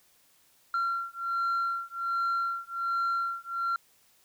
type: beating tone pair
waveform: sine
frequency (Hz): 1370 / 1371.3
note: F6 / F6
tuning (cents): -34 / -32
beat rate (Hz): 1.3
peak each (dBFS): -29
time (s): 0.74-3.76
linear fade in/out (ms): 2
effects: tanh soft clip ceiling -24 dBFS + white hiss -64 dBFS RMS until 4.24 s